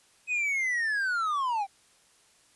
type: linear sweep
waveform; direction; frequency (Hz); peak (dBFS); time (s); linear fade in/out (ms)
triangle; down; 2541 to 760; -24; 0.27-1.67; 50
effects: white hiss -62 dBFS RMS until 2.55 s + resampled to 24000 Hz